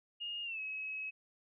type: tone with pitch glide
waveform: sine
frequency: 2844 to 2563 Hz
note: F7 to E7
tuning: +31 to -49 cents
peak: -38 dBFS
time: 0.2-1.11 s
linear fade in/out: 20 ms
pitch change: -180 cents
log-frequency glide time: 0.43-0.6 s
effects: none